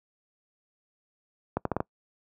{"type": "accelerating click train", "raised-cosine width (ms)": 1, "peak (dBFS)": -12, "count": 5, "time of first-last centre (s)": [1.57, 1.804], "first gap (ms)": 83, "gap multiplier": 0.77, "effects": ["noise-tail reverb RT60 0.1 s tail -25 dB re dry", "high-pass 80 Hz 12 dB/octave"]}